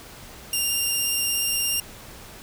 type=tone with vibrato; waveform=10% pulse; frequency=2794 Hz; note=F7; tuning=in tune; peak=-14 dBFS; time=0.53-1.8 s; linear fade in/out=2 ms; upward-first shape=sine; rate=17 Hz; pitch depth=12 cents each way; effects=pink hiss -43 dBFS RMS until 2.42 s